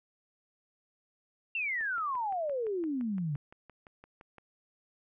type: exponential sweep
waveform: sine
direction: down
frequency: 2766 to 138 Hz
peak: -30 dBFS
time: 1.55-3.36 s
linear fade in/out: 2 ms
type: click train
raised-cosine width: 0.5 ms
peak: -36 dBFS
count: 16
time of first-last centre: 1.81-4.383 s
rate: 5.83 Hz
effects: none